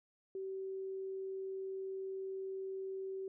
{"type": "tone", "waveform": "sine", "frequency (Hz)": 383.5, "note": "G4", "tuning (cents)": -38, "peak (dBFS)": -39, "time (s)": [0.35, 3.28], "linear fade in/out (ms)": 2, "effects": []}